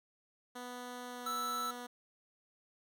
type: tone with pitch glide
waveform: 10% pulse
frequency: 246.9 to 244.6 Hz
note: B3 to B3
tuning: 0 to -16 cents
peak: -35 dBFS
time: 0.55-1.87 s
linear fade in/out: 10 ms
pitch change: -16 cents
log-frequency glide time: 1.08-1.33 s
type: tone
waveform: square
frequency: 1318.5 Hz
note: E6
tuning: in tune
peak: -36 dBFS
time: 1.26-1.71 s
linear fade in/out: 5 ms
effects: none